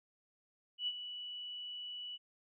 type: tone with ADSR envelope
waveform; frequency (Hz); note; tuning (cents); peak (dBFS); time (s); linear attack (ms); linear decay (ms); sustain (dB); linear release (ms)
sine; 2953; F#7; -4; -32; 0.78-2.18; 93; 46; -10; 31
effects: none